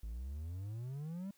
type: exponential sweep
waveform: triangle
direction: up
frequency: 51.91 to 202.8 Hz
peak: -38 dBFS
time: 0.03-1.31 s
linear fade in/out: 5 ms
effects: white hiss -71 dBFS RMS until 1.37 s